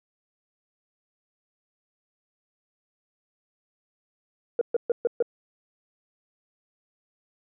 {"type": "tone bursts", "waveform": "sine", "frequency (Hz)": 473.8, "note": "A#4", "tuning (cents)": 28, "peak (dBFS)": -17, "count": 5, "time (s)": [4.59, 5.225], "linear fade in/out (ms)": 2, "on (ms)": 23, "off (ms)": 130, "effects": ["tanh soft clip ceiling -15 dBFS"]}